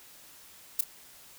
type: noise with echo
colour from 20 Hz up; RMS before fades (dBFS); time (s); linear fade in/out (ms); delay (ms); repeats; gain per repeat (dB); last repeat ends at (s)
violet; -24; 0.79-0.81; 5; 31; 1; -14; 0.841
effects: white hiss -53 dBFS RMS until 1.38 s